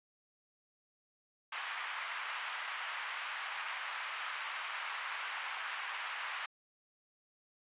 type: band-pass noise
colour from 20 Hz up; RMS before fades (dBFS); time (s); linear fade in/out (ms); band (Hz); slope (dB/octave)
pink; -41; 1.52-6.46; 5; 1000 to 3000; 24
effects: resampled to 8000 Hz